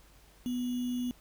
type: tone with sample-and-hold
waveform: sine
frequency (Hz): 246.9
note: B3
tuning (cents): 0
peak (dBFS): -30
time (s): 0.46-1.11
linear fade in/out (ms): 0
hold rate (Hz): 3150
effects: added 50 Hz sine -59 dBFS peak until 1.2 s + pink hiss -61 dBFS RMS until 1.2 s